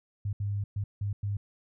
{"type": "tone bursts at uneven times", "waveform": "sine", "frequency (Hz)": 101.4, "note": "G#2", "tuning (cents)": -41, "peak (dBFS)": -28, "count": 5, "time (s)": [[0.25, 0.33], [0.4, 0.64], [0.76, 0.84], [1.01, 1.13], [1.23, 1.37]], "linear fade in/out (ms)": 5, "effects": []}